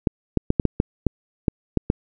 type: clicks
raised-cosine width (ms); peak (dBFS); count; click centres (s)
3; -4; 10; 0.072 / 0.373 / 0.504 / 0.598 / 0.653 / 0.801 / 1.067 / 1.482 / 1.773 / 1.901
effects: none